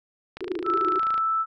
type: click train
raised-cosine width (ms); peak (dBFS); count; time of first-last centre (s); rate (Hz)
0.3; -21; 23; 0.37-1.179; 27.2
type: band-pass noise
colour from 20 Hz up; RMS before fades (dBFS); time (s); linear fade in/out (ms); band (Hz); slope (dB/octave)
pink; -30; 0.41-0.99; 5; 330 to 410; 96
type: tone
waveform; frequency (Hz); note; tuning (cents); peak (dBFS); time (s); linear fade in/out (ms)
sine; 1318.5; E6; 0; -21; 0.64-1.46; 50
effects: none